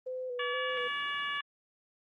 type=tone with vibrato; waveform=sine; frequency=501 Hz; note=B4; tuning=25 cents sharp; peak=-34 dBFS; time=0.06-0.88 s; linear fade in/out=10 ms; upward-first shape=square; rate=2.1 Hz; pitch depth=34 cents each way
type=harmonic tone; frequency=572 Hz; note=D5; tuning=46 cents flat; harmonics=2 / 3 / 4 / 5 / 6; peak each=-37 / -36 / -41 / -39 / -45 dBFS; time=0.39-1.41 s; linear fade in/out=5 ms
type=noise; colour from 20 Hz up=brown; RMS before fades=-46 dBFS; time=0.68-1.4 s; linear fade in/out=20 ms
effects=high-pass 300 Hz 12 dB/octave + Opus 24 kbps